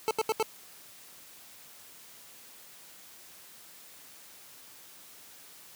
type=tone bursts; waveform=25% pulse; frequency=440 Hz; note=A4; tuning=in tune; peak=-21 dBFS; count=4; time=0.08-0.427 s; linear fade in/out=0 ms; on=29 ms; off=77 ms; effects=white hiss -52 dBFS RMS until 5.75 s + high-pass 100 Hz 12 dB/octave